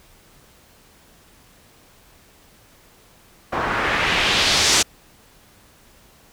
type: noise with low-pass filter sweep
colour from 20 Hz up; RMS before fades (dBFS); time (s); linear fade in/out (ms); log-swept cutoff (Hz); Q
white; -19; 3.52-4.83; 10; 1100 to 6700; 1.5
effects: pink hiss -52 dBFS RMS until 6.32 s